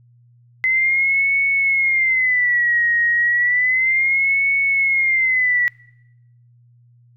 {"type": "tone with vibrato", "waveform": "sine", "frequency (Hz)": 2041, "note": "C7", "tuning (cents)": -44, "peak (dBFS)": -14, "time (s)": [0.64, 5.68], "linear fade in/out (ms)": 0, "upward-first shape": "sine", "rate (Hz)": 0.32, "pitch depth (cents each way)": 140, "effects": ["noise-tail reverb RT60 0.9 s tail -25 dB re dry", "added 120 Hz sine -49 dBFS peak until 7.16 s"]}